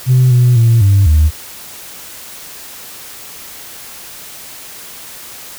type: tone with pitch steps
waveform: sine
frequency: 127.7 / 123.5 / 115.5 / 98.8 / 76.9 Hz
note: C3 / B2 / A#2 / G2 / D#2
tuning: -42 / 0 / -16 / +14 / -20 cents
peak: -4 dBFS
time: 0.06-1.31 s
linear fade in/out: 50 ms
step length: 250 ms
effects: tanh soft clip ceiling -3 dBFS + white hiss -32 dBFS RMS until 5.58 s